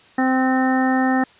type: harmonic tone with a mistuned harmonic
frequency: 260 Hz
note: C4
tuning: 11 cents flat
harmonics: 1 / 2 / 3 / 4 / 5 / 6 / 7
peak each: -17 / -28 / -22 / -34 / -29 / -35 / -25 dBFS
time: 0.18-1.24 s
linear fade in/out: 5 ms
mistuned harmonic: 6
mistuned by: -31 cents
effects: white hiss -50 dBFS RMS until 1.39 s + resampled to 8000 Hz